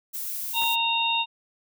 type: noise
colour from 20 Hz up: violet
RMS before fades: -32 dBFS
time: 0.13-0.76 s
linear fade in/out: 20 ms
type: harmonic tone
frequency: 923 Hz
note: A#5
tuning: 17 cents flat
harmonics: 1 / 3 / 4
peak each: -26 / -26 / -26 dBFS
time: 0.53-1.26 s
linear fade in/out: 50 ms
type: clicks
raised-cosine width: 0.5 ms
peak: -26 / -26 dBFS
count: 2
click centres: 0.62 / 0.636 s
effects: none